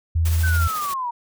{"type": "tone", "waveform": "sine", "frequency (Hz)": 82.1, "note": "E2", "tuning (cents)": -6, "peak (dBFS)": -16, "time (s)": [0.15, 0.68], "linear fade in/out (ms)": 10}
{"type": "noise with tremolo", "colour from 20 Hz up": "white", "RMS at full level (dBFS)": -31, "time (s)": [0.25, 0.94], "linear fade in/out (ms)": 5, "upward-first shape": "sine", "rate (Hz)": 14, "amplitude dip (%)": 40}
{"type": "linear sweep", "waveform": "sine", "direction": "down", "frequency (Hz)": [1551, 932.3], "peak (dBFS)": -23, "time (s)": [0.43, 1.11], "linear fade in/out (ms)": 10}
{"effects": []}